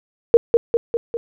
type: tone with echo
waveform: sine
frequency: 466.2 Hz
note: A#4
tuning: in tune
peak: -4 dBFS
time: 0.34-0.37 s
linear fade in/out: 0 ms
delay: 200 ms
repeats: 4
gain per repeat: -4 dB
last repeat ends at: 1.17 s
effects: none